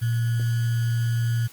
sine tone with sample-and-hold, 116.54 Hz, A#2, in tune, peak -20 dBFS, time 0.01-1.48 s, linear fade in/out 20 ms, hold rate 1575 Hz, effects white hiss -48 dBFS RMS until 1.52 s + Opus 32 kbps

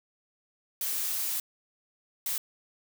blue noise bursts at uneven times, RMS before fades -31 dBFS, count 2, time 0.81-1.4 / 2.26-2.38 s, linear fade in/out 2 ms, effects none

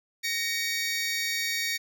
20% pulse tone pair together, 1861.1 / 2260 Hz, A#6 / C#7, -3 / +33 cents, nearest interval minor third, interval 336 cents, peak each -25 / -25 dBFS, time 0.23-1.78 s, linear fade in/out 20 ms, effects none

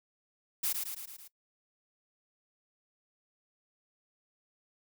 blue noise with echo, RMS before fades -31 dBFS, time 0.63-0.73 s, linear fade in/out 10 ms, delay 110 ms, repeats 5, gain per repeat -4 dB, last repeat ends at 1.28 s, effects noise-tail reverb RT60 0.1 s tail -20 dB re dry

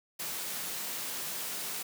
white high-pass noise, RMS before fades -37 dBFS, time 0.19-1.83 s, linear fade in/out 10 ms, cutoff 130 Hz, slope 96 dB/octave, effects none

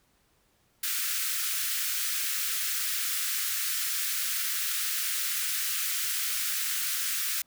white high-pass noise, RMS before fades -30 dBFS, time 0.83-7.42 s, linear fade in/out 5 ms, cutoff 1300 Hz, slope 48 dB/octave, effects pink hiss -68 dBFS RMS until 7.46 s

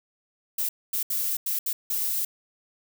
violet noise bursts at uneven times, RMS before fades -27 dBFS, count 6, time 0.58-0.69 / 0.93-1.03 / 1.1-1.37 / 1.46-1.59 / 1.66-1.73 / 1.9-2.25 s, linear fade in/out 5 ms, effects none

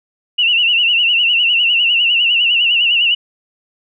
sine tone with vibrato, 2817 Hz, F7, 14 cents sharp, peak -10 dBFS, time 0.38-3.15 s, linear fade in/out 10 ms, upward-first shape sine, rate 9.9 Hz, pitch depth 88 cents each way, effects none

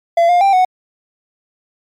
triangle tone with pitch steps, 679 / 707 / 788 / 739 Hz, F5 / F5 / G5 / F#5, -49 / +21 / +9 / -2 cents, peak -6 dBFS, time 0.17-0.65 s, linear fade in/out 5 ms, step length 120 ms, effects MP3 96 kbps

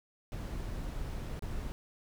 brown noise with dropouts, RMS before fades -38 dBFS, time 0.32-1.72 s, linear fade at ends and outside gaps 0 ms, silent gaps 1.393-1.423 s, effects none

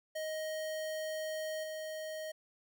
square tone with level steps, 626 Hz, D#5, 10 cents sharp, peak -37 / -40 dBFS, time 0.15-2.32 s, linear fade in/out 10 ms, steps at 1.63 s, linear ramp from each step 10 ms, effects none

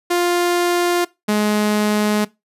sawtooth tone pair in turn, 350.6 / 210.4 Hz, F4 / G#3, +7 / +23 cents, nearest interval major sixth, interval 884 cents, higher first, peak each -11 dBFS, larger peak neither, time 0.1-1.05 / 1.28-2.25 s, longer second, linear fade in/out 10 ms, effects noise-tail reverb RT60 0.2 s tail -20 dB re dry + resampled to 32000 Hz

